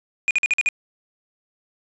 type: tone bursts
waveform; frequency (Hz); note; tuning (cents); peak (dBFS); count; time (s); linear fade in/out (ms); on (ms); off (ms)
triangle; 2452; D#7; -26; -14; 6; 0.28-0.688; 0; 28; 48
effects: resampled to 24000 Hz + 8-bit